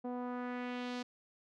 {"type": "tone with low-pass filter sweep", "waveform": "sawtooth", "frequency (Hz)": 246.9, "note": "B3", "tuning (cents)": 0, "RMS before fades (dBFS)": -40, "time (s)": [0.04, 1.03], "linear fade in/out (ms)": 10, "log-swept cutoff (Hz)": [700, 5100], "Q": 1.5, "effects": []}